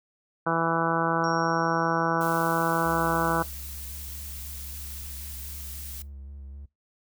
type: harmonic tone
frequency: 165.4 Hz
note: E3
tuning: 6 cents sharp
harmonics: 1 / 2 / 3 / 4 / 5 / 6 / 7 / 8 / 9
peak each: -31 / -31 / -31 / -31 / -31 / -31 / -31 / -31 / -31 dBFS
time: 0.46-3.43 s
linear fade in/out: 10 ms
type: tone with exponential decay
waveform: sine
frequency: 5588 Hz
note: F8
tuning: in tune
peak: -37 dBFS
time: 1.24-3.41 s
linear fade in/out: 0 ms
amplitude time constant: 470 ms
type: noise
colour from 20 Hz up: blue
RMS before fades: -40 dBFS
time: 2.21-6.02 s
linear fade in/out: 0 ms
type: tone with vibrato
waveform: triangle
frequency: 69.3 Hz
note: C#2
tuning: in tune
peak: -37 dBFS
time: 2.85-6.66 s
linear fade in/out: 10 ms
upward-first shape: square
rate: 3.8 Hz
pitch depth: 29 cents each way
effects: noise-tail reverb RT60 0.2 s tail -21 dB re dry